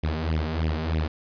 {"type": "tone with flanger", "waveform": "sawtooth", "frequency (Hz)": 79.1, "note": "D#2", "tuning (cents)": 29, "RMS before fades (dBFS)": -26, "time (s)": [0.03, 1.08], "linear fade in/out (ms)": 10, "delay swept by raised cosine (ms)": [0.34, 4.94], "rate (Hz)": 3.2, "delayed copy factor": 1, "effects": ["resampled to 11025 Hz", "10-bit"]}